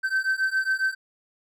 triangle beating tone pair, 1541 / 1548.3 Hz, G6 / G6, -30 / -22 cents, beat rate 7.3 Hz, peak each -24 / -23 dBFS, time 0.03-0.95 s, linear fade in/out 20 ms, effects none

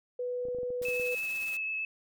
sine tone, 493.9 Hz, B4, in tune, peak -31 dBFS, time 0.19-1.15 s, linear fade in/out 5 ms
clicks, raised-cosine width 2 ms, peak -34 dBFS, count 9, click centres 0.453 / 0.485 / 0.548 / 0.586 / 0.632 / 0.704 / 0.816 / 0.885 / 0.998 s
white noise with tremolo, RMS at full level -45 dBFS, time 0.82-1.57 s, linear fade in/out 2 ms, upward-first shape triangle, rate 17 Hz, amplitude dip 45%
sine tone with vibrato, 2599 Hz, E7, 25 cents flat, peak -31 dBFS, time 0.85-1.85 s, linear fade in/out 2 ms, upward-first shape triangle, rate 8.5 Hz, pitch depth 14 cents each way
effects none

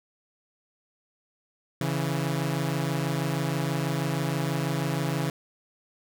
sawtooth tone pair together, 138.59 / 164.81 Hz, C#3 / E3, 0 / 0 cents, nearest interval minor third, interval 300 cents, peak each -24 / -25 dBFS, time 1.81-5.3 s, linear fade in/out 2 ms, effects none

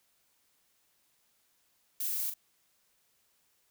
violet noise with echo, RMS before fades -34 dBFS, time 2-2.3 s, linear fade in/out 5 ms, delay 40 ms, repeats 1, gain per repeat -7 dB, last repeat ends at 2.34 s, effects white hiss -72 dBFS RMS until 3.7 s

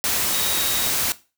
sine tone in noise, 3783 Hz, A#7, 25 cents sharp, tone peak -30 dBFS, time 0.33-0.9 s, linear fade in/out 0 ms, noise white, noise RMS -22 dBFS, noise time 0.04-1.12 s, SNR -11 dB, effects noise-tail reverb RT60 0.3 s tail -17 dB re dry

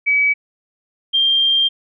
sine tone pair in turn, 2281 / 3185 Hz, C#7 / G7, +49 / +27 cents, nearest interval tritone, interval 578 cents, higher second, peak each -12 dBFS, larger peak neither, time 0.06-0.34 / 1.13-1.69 s, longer second, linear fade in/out 20 ms, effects none

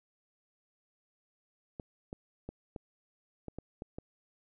clicks, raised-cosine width 2 ms, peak -27 dBFS, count 8, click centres 1.798 / 2.129 / 2.49 / 2.762 / 3.483 / 3.586 / 3.821 / 3.985 s, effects none

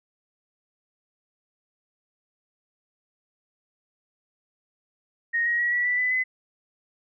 sine tone with pitch steps, 1864.7 / 1890.7 / 1917.1 / 1943.9 / 1971 / 1998.5 / 2026 Hz, A#6 / A#6 / A#6 / B6 / B6 / B6 / B6, 0 / +24 / +48 / -28 / -4 / +20 / +44 cents, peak -21 dBFS, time 5.33-6.24 s, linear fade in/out 20 ms, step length 130 ms, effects none

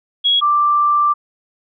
sine tone pair in turn, 3322 / 1177.5 Hz, G#7 / D6, 0 / +4 cents, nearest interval octave + tritone, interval 1796 cents, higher first, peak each -11 dBFS, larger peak neither, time 0.24-0.41 / 0.41-1.14 s, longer second, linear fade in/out 20 ms, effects none

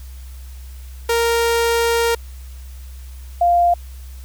sawtooth / sine tone pair in turn, 465.3 / 697.2 Hz, A#4 / F5, -3 / -3 cents, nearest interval perfect fifth, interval 700 cents, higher second, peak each -11 dBFS, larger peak neither, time 1.09-2.15 / 3.41-3.74 s, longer first, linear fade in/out 5 ms, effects added 64 Hz sine -32 dBFS peak until 4.24 s + white hiss -48 dBFS RMS until 4.24 s

